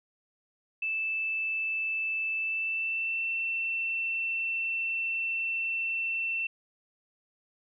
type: tone with pitch glide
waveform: sine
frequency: 2637 to 2688 Hz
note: E7 to E7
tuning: 0 to +33 cents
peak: -28 dBFS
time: 0.82-6.47 s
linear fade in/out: 5 ms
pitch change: +33 cents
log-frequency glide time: 2.36-3.31 s
effects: none